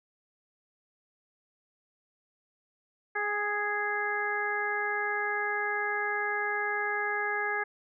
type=harmonic tone with a mistuned harmonic; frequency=415.3 Hz; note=G#4; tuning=in tune; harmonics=1 / 2 / 3 / 4 / 5; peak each=-36 / -35 / -37 / -31 / -36 dBFS; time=3.15-7.64 s; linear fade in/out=10 ms; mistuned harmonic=2; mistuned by=-16 cents; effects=none